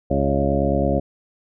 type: harmonic tone with a mistuned harmonic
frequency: 69.3 Hz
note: C#2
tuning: in tune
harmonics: 1 / 2 / 3 / 4 / 5 / 6 / 8 / 9 / 10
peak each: -24 / -25 / -25 / -25 / -28 / -28 / -23 / -29 / -28 dBFS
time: 0.1-1 s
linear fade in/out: 10 ms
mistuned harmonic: 9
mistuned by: -22 cents
effects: none